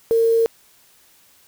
sine tone with quantisation, 456.6 Hz, A#4, 36 cents flat, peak -13 dBFS, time 0.11-0.46 s, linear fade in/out 0 ms, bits 6, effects white hiss -54 dBFS RMS until 1.47 s

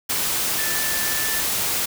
sine tone in noise, 1760 Hz, A6, in tune, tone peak -29 dBFS, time 0.58-1.41 s, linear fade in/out 10 ms, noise white, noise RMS -23 dBFS, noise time 0.09-1.86 s, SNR -9 dB, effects none

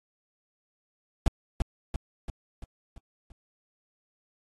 brown noise with echo, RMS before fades -18 dBFS, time 1.26-1.28 s, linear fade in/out 2 ms, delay 340 ms, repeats 6, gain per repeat -5 dB, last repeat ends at 3.32 s, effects AAC 32 kbps

